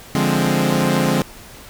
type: chord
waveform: sawtooth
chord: D half-diminished seventh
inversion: none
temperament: equal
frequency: 146.83 / 174.61 / 207.7 / 261.6 Hz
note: D3 / F3 / Ab3 / C4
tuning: 0 / 0 / 0 / 0 cents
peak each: -17 dBFS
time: 0.15-1.22 s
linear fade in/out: 0 ms
effects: pink hiss -40 dBFS RMS until 1.69 s